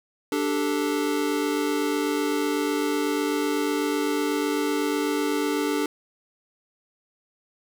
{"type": "chord", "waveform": "square", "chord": "D suspended fourth", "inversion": "none", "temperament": "equal", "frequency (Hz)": [293.7, 392, 440], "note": ["D4", "G4", "A4"], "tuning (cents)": [0, 0, 0], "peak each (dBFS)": [-26, -30, -29], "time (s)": [0.32, 5.86], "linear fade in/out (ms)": 2, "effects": []}